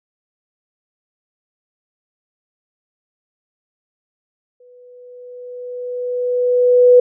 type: tone with exponential growth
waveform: sine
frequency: 493.9 Hz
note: B4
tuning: in tune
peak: -4 dBFS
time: 4.6-7 s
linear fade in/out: 5 ms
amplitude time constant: 520 ms
effects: none